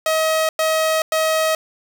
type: tone bursts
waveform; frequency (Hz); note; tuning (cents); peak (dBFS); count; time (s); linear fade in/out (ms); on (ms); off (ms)
sawtooth; 635; D#5; +35; -12; 3; 0.06-1.55; 2; 430; 100
effects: none